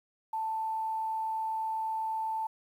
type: tone with quantisation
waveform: sine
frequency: 884 Hz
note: A5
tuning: 8 cents sharp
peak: -30 dBFS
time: 0.33-2.47 s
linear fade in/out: 5 ms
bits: 10
effects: none